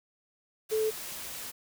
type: tone in noise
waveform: sine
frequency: 436.4 Hz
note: A4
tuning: 14 cents flat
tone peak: -25 dBFS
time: 0.71-0.91 s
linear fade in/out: 20 ms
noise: white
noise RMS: -40 dBFS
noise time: 0.69-1.52 s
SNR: +12 dB
effects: none